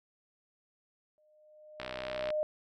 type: tone with exponential growth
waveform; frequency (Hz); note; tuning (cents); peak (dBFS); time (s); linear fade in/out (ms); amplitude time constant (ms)
sine; 610; D#5; -34; -27; 1.18-2.43; 0; 270
type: click train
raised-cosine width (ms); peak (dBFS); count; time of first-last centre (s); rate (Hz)
0.3; -22; 33; 1.8-2.304; 63.5
effects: none